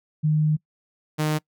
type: tone pair in turn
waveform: sine / sawtooth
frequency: 153.4 / 153.4 Hz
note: D#3 / D#3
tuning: -24 / -24 cents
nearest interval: unison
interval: 0 cents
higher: neither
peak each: -17 dBFS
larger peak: neither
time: 0.23-0.57 / 1.18-1.39 s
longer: first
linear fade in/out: 20 ms
effects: noise-tail reverb RT60 0.1 s tail -24 dB re dry